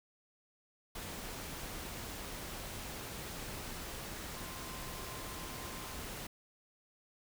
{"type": "tone in noise", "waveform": "sine", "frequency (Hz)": 1042, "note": "C6", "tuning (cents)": -7, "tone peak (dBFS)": -53, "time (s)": [4.35, 5.99], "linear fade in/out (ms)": 5, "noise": "pink", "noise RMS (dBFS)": -44, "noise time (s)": [0.95, 6.27], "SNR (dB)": -12, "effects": []}